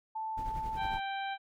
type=tone; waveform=sine; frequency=880 Hz; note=A5; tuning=in tune; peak=-34 dBFS; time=0.15-0.98 s; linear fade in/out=10 ms
type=noise with tremolo; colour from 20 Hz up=brown; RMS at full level=-39 dBFS; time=0.37-1 s; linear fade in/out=10 ms; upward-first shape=triangle; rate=11 Hz; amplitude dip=65%
type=harmonic tone; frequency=784 Hz; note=G5; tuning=in tune; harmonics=1 / 2 / 3 / 4 / 5; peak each=-35 / -41 / -45 / -47 / -49 dBFS; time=0.76-1.38 s; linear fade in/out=50 ms
effects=none